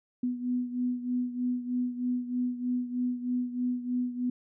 sine beating tone pair, 246.9 / 250.1 Hz, B3 / B3, 0 / +22 cents, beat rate 3.2 Hz, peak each -29 / -34 dBFS, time 0.23-4.3 s, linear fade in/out 5 ms, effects none

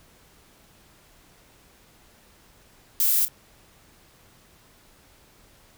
violet noise with echo, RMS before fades -21 dBFS, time 3-3.25 s, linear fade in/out 0 ms, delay 32 ms, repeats 1, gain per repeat -13 dB, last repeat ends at 3.282 s, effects pink hiss -56 dBFS RMS until 5.77 s

